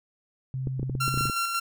sine tone, 131.2 Hz, C3, 5 cents sharp, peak -28 dBFS, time 0.54-1.29 s, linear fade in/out 0 ms
clicks, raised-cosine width 3 ms, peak -19 dBFS, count 11, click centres 0.672 / 0.796 / 0.83 / 0.897 / 0.952 / 1.08 / 1.142 / 1.175 / 1.209 / 1.255 / 1.298 s
sawtooth tone with tremolo, 1368 Hz, F6, 36 cents flat, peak -21 dBFS, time 1-1.6 s, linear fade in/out 10 ms, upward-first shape square, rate 5.5 Hz, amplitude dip 35%
effects none

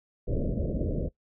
pink low-pass noise, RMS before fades -29 dBFS, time 0.27-1.09 s, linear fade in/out 10 ms, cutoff 610 Hz, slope 96 dB/octave, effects noise-tail reverb RT60 0.1 s tail -18 dB re dry

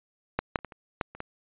clicks, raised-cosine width 0.5 ms, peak -10 / -7 / -30 / -22 / -30 / -12 / -29 / -19 dBFS, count 8, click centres 0.39 / 0.558 / 0.589 / 0.647 / 0.722 / 1.012 / 1.15 / 1.204 s, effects resampled to 8000 Hz

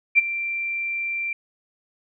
sine tone with ADSR envelope, 2358 Hz, D7, 6 cents sharp, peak -9 dBFS, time 0.15-1.33 s, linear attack 33 ms, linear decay 20 ms, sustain -15 dB, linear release 3 ms, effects none

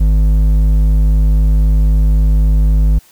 sine tone with hard clipping, 51.91 Hz, G#1, in tune, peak -9 dBFS, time 0-2.99 s, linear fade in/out 10 ms, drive 7 dB, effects white hiss -47 dBFS RMS until 3.11 s

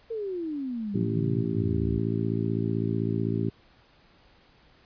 sine exponential sweep, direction down, 466.2 to 66.9 Hz, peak -29 dBFS, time 0.1-1.99 s, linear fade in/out 10 ms
harmonic tone, 55.8 Hz, A1, 25 cents sharp, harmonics 2 / 3 / 4 / 5 / 6 / 7, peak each -29 / -31 / -32 / -33 / -34 / -34 dBFS, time 0.94-3.5 s, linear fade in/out 10 ms
effects pink hiss -59 dBFS RMS until 4.85 s + resampled to 11025 Hz

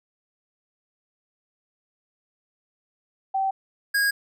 sine / square tone pair in turn, 773 / 1637.9 Hz, G5 / G#6, -24 / -24 cents, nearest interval octave + minor second, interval 1300 cents, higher second, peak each -21 / -20 dBFS, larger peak second, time 3.34-3.51 / 3.94-4.11 s, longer neither, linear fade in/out 10 ms, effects none

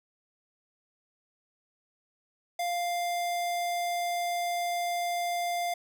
square tone, 698.5 Hz, F5, in tune, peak -29 dBFS, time 2.59-5.74 s, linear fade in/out 5 ms, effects none

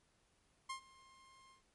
sawtooth tone with ADSR envelope, 1061 Hz, C6, 24 cents sharp, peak -36 dBFS, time 0.69-1.63 s, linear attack 11 ms, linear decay 100 ms, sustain -22 dB, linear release 120 ms, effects pink hiss -75 dBFS RMS until 1.74 s + MP3 48 kbps

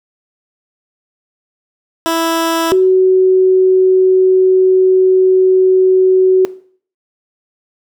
15% pulse / sine tone pair in turn, 329.6 / 374.2 Hz, E4 / F#4, 0 / +20 cents, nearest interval major second, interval 220 cents, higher second, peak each -6 dBFS, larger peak neither, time 2.06-2.72 / 2.72-6.45 s, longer second, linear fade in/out 0 ms, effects noise-tail reverb RT60 0.5 s tail -18 dB re dry

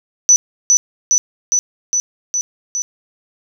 sine tone with echo, 5970 Hz, F#8, 15 cents sharp, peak -5 dBFS, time 0.29-0.36 s, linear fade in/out 0 ms, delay 410 ms, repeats 6, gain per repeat -2 dB, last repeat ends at 2.82 s, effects none

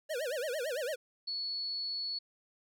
square tone with vibrato, 550 Hz, C#5, 14 cents flat, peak -34 dBFS, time 0.09-0.96 s, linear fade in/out 20 ms, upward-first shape sine, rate 8.9 Hz, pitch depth 260 cents each way
sine tone, 4405 Hz, C#8, 12 cents flat, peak -34 dBFS, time 1.27-2.19 s, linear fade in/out 10 ms
effects none

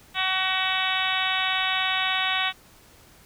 harmonic tone, 376.4 Hz, F#4, 30 cents sharp, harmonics 2 / 3 / 4 / 5 / 6 / 7 / 8 / 9 / 10, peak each -31 / -31 / -31 / -31 / -31 / -31 / -31 / -31 / -31 dBFS, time 0.14-2.53 s, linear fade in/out 50 ms, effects pink hiss -53 dBFS RMS until 3.25 s

